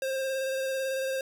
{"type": "tone with vibrato", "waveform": "square", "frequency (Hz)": 531, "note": "C5", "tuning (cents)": 25, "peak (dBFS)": -29, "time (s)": [0.02, 1.21], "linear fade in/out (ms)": 2, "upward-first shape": "square", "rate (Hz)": 18, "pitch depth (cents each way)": 15, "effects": []}